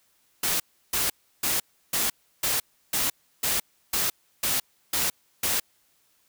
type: noise bursts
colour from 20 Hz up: white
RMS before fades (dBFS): -25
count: 11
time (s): 0.43-5.6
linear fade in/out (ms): 5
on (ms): 170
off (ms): 330
effects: white hiss -66 dBFS RMS until 6.28 s

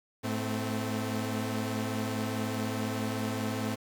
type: tone cluster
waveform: sawtooth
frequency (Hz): 107.4 / 219.6 / 258.9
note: A2 / A3 / C4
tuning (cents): -41 / -3 / -18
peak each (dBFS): -31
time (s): 0.23-3.76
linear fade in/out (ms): 20
effects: 9-bit

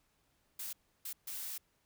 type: noise bursts at uneven times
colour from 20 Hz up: blue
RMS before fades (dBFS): -42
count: 3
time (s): 0.59-0.73 / 1.05-1.13 / 1.27-1.58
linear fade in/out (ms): 5
effects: pink hiss -75 dBFS RMS until 1.85 s

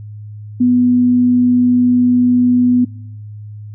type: tone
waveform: sine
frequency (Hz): 246.9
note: B3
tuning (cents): 0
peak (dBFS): -8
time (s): 0.6-2.85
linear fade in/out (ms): 10
effects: noise-tail reverb RT60 0.9 s tail -24 dB re dry + added 105 Hz sine -28 dBFS peak until 3.74 s

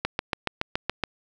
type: click train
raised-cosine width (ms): 0.3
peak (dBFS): -8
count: 8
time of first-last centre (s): 0.05-1.037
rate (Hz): 7.09
effects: none

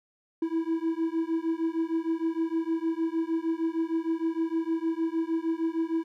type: beating tone pair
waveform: triangle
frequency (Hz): 324.2 / 330.7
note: E4 / E4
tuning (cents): -29 / +6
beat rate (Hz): 6.5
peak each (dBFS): -27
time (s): 0.42-6.04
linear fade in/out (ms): 5
effects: none

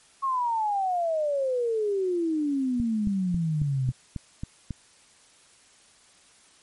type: exponential sweep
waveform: sine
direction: down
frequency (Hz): 1100 to 123.47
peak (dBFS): -23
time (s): 0.22-3.92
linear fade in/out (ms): 20
type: click train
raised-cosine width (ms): 5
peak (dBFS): -19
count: 8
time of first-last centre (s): 2.8-4.707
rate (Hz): 3.67
effects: white hiss -57 dBFS RMS until 6.62 s + MP3 48 kbps

